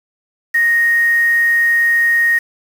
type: tone with quantisation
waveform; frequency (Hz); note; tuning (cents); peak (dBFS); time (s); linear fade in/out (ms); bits
sine; 1864.7; A#6; 0; -10; 0.54-2.39; 10; 5
effects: none